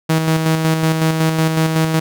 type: tone with tremolo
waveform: sawtooth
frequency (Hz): 160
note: D#3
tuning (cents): +49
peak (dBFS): -8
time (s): 0.09-2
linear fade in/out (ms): 10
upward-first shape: square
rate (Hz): 5.4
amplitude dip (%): 40
effects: none